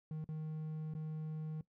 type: tone with dropouts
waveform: triangle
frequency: 156 Hz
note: D#3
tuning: 5 cents sharp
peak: -37 dBFS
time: 0.11-1.61 s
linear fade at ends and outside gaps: 2 ms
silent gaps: 0.243-0.289 / 0.938-0.95 s
effects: noise-tail reverb RT60 0.1 s tail -18 dB re dry